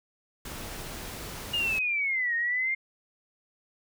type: noise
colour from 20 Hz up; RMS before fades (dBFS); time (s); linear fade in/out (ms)
pink; -39; 0.45-1.79; 5
type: linear two-way sweep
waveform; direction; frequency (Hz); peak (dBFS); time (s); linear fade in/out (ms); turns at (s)
sine; down then up; 2868 to 1846 to 2129; -25; 1.53-2.75; 10; 2.35
effects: none